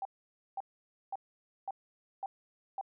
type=tone bursts; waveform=sine; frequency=780 Hz; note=G5; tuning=9 cents flat; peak=-34 dBFS; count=6; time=0.02-2.812 s; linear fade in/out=2 ms; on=32 ms; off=520 ms; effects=none